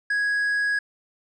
triangle tone, 1661.2 Hz, G#6, in tune, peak -19 dBFS, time 0.1-0.79 s, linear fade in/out 5 ms, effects resampled to 24000 Hz

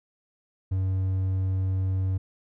triangle tone, 94.5 Hz, F#2, 37 cents sharp, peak -21 dBFS, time 0.71-2.18 s, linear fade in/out 10 ms, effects none

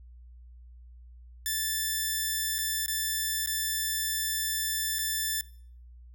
5% pulse tone with dropouts, 1760 Hz, A6, in tune, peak -17 dBFS, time 1.46-5.41 s, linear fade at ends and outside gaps 1 ms, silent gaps 2.583-2.587 / 2.861-2.881 / 3.461-3.473 / 4.986-4.99 s, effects noise-tail reverb RT60 0.6 s tail -24 dB re dry + added 60 Hz sine -47 dBFS peak until 6.14 s

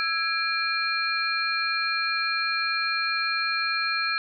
sine tone cluster, 1327 / 1651 / 2389 / 4203 Hz, E6 / G#6 / D7 / C8, +11 / -11 / +29 / +7 cents, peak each -29 dBFS, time 0-4.18 s, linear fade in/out 0 ms, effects none

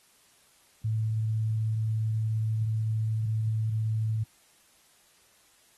sine tone, 110 Hz, A2, in tune, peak -25 dBFS, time 0.84-4.24 s, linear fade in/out 10 ms, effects white hiss -62 dBFS RMS until 5.77 s + AAC 32 kbps

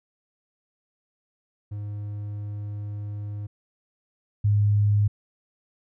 triangle / sine tone pair in turn, 103.4 / 103.4 Hz, G#2 / G#2, -7 / -7 cents, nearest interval unison, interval 0 cents, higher neither, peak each -28 / -17 dBFS, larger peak second, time 1.71-3.47 / 4.44-5.08 s, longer first, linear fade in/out 10 ms, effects none

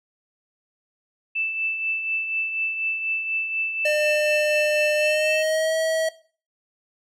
sine tone with tremolo, 2644 Hz, E7, 5 cents sharp, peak -21 dBFS, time 1.35-5.43 s, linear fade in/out 10 ms, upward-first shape triangle, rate 4.1 Hz, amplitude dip 55%
square tone with pitch glide, 603 to 642.6 Hz, D5 to E5, +46 to -44 cents, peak -21 dBFS, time 3.85-6.09 s, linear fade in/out 5 ms, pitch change +110 cents, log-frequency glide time 4.96-5.76 s
effects noise-tail reverb RT60 0.4 s tail -17 dB re dry + low-pass 11000 Hz 12 dB/octave

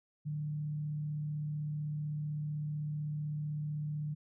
sine tone with frequency modulation, 150 Hz, D3, 37 cents sharp, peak -34 dBFS, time 0.25-4.15 s, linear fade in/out 20 ms, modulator 35.8 Hz, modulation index 0.23, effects none

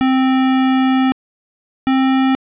square tone pair in turn, 261.6 / 264.2 Hz, C4 / C4, 0 / +17 cents, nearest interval unison, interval 17 cents, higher second, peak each -12 dBFS, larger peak neither, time 0.01-1.12 / 1.87-2.35 s, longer first, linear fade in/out 0 ms, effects resampled to 8000 Hz + 9-bit

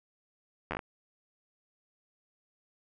slowing click train, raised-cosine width 0.5 ms, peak -18 dBFS, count 6, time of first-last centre 0.71-0.792 s, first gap 11 ms, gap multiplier 1.2, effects none

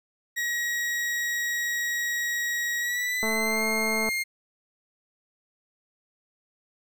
40% pulse tone with pitch glide, 1903 to 2124 Hz, A#6 to C7, +35 to +25 cents, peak -25 dBFS, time 0.36-4.24 s, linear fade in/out 20 ms, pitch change +190 cents, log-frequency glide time 2.8-3.64 s
click train, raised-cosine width 1 ms, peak -18 dBFS, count 190, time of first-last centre 3.23-4.089 s, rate 220 Hz
effects none

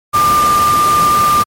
sine tone in noise, 1196 Hz, D6, 31 cents sharp, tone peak -8 dBFS, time 0.13-1.44 s, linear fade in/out 20 ms, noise pink, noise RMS -19 dBFS, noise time 0.13-1.44 s, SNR +8 dB, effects high-pass 80 Hz 12 dB/octave + MP3 64 kbps

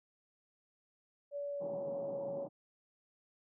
sine tone with pitch glide, 572 to 558.3 Hz, D5 to C#5, -46 to +12 cents, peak -37 dBFS, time 1.31-2.48 s, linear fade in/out 50 ms, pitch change -42 cents, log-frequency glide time 1.5-1.91 s
pink band-pass noise, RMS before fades -48 dBFS, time 1.6-2.49 s, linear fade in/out 20 ms, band 140 to 910 Hz, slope 48 dB/octave
effects none

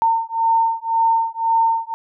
sine beating tone pair, 908 / 909.9 Hz, A#5 / A#5, -46 / -42 cents, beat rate 1.9 Hz, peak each -18 dBFS, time 0.02-1.94 s, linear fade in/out 0 ms, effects none

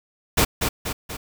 pink noise with echo, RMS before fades -17 dBFS, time 0.37-0.45 s, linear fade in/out 10 ms, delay 240 ms, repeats 3, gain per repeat -5 dB, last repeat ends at 1.17 s, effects none

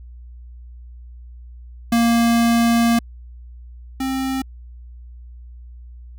square tone pair in turn, 233.1 / 264.6 Hz, A#3 / C4, 0 / +20 cents, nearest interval major second, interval 220 cents, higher second, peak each -14 / -21 dBFS, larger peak first, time 1.92-2.99 / 4-4.42 s, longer first, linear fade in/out 5 ms, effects added 60 Hz sine -36 dBFS peak until 6.18 s

